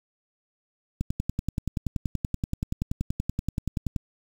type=click train; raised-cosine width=5 ms; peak=-14 dBFS; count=32; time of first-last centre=1.01-3.962 s; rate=10.5 Hz; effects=7-bit